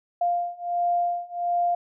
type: beating tone pair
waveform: sine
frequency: 698.5 / 699.9 Hz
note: F5 / F5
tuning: 0 / +4 cents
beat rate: 1.4 Hz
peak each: -26 / -25 dBFS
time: 0.21-1.75 s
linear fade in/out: 5 ms
effects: none